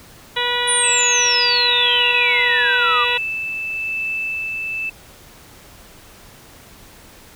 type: harmonic tone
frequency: 486.4 Hz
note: B4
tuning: 26 cents flat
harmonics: 1 / 2 / 3 / 4 / 5 / 6 / 7 / 8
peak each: -27 / -24 / -28 / -24 / -29 / -26 / -25 / -26 dBFS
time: 0.36-3.18 s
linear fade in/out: 10 ms
type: exponential sweep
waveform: sine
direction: down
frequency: 9670 to 1160 Hz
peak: -16 dBFS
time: 0.67-3.05 s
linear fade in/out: 20 ms
type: tone with tremolo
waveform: sine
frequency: 2637 Hz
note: E7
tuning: in tune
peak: -20 dBFS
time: 0.83-4.9 s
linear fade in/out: 10 ms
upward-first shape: sine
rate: 1 Hz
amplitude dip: 25%
effects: pink hiss -44 dBFS RMS until 7.35 s